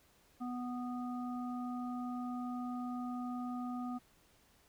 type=harmonic tone; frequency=246.9 Hz; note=B3; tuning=in tune; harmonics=1 / 3 / 5; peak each=-38 / -46 / -48 dBFS; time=0.4-3.99 s; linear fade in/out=20 ms; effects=pink hiss -68 dBFS RMS until 4.68 s